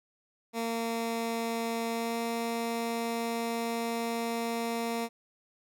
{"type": "tone with pitch glide", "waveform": "15% pulse", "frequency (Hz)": [229.7, 231.6], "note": ["A#3", "A#3"], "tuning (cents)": [-25, -11], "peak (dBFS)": -24, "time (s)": [0.53, 5.09], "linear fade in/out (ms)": 50, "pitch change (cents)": 14, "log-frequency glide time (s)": [1.9, 2.18], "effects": []}